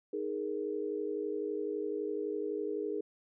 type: chord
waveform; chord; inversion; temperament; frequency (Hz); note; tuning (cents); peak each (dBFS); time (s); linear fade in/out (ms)
sine; D# suspended fourth; none; just; 311.1 / 414.8 / 466.7; D#4 / G#4 / A#4; 0 / -2 / +2; -39 / -35 / -39; 0.13-3.01; 5
effects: none